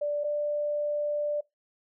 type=tone pair in turn; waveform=sine; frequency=586 / 590.1 Hz; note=D5 / D5; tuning=-4 / +8 cents; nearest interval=unison; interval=12 cents; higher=second; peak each=-26 dBFS; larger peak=neither; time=0.01-0.24 / 0.24-1.41 s; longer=second; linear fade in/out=10 ms; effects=noise-tail reverb RT60 0.2 s tail -23 dB re dry